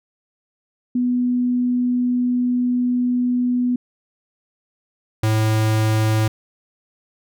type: tone pair in turn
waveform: sine / square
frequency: 246.9 / 109.28 Hz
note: B3 / A2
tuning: 0 / -11 cents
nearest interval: octave + major second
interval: 1411 cents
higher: first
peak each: -16 dBFS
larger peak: neither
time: 0.95-3.76 / 5.23-6.28 s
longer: first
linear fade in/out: 5 ms
effects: none